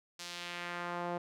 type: tone with band-pass filter sweep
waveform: sawtooth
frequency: 174.61 Hz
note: F3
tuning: in tune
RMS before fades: -40 dBFS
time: 0.19-1.18 s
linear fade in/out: 5 ms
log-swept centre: 5400 to 650 Hz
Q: 1.2
effects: none